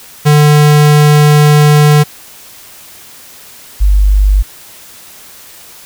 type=tone pair in turn; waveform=square / sine; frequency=148.9 / 49.57 Hz; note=D3 / G1; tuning=+24 / +20 cents; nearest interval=octave + perfect fifth; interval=1904 cents; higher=first; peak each=-4 dBFS; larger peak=neither; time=0.25-2.04 / 3.8-4.43 s; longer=first; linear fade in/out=20 ms; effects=white hiss -35 dBFS RMS until 5.85 s